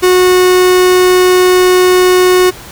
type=tone; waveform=45% pulse; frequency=365.7 Hz; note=F#4; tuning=20 cents flat; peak=-5 dBFS; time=0.02-2.51 s; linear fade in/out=20 ms; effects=pink hiss -31 dBFS RMS until 2.71 s